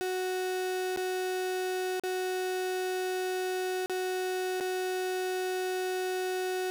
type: tone with dropouts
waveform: 35% pulse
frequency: 370 Hz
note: F#4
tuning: in tune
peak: -28 dBFS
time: 0.01-6.7 s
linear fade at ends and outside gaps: 0 ms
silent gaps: 0.962-0.973 / 1.997-2.036 / 3.86-3.897 / 4.601-4.608 s
effects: none